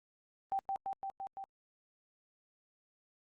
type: tone with echo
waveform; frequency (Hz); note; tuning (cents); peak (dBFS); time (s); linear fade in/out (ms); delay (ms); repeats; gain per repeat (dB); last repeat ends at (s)
sine; 780; G5; -9; -31; 0.52-0.59; 0; 170; 5; -2; 1.44
effects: Opus 32 kbps